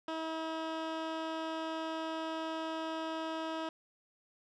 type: tone with low-pass filter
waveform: 15% pulse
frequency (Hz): 321.4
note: E4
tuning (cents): -44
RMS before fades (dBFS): -38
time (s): 0.08-3.69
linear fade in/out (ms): 2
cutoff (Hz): 3700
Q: 0.85
effects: none